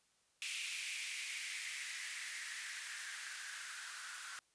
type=noise with band-pass filter sweep; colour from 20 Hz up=violet; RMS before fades=-45 dBFS; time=0.42-4.39 s; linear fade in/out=0 ms; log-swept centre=2500 to 1400 Hz; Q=4.6; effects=white hiss -75 dBFS RMS until 4.54 s + resampled to 22050 Hz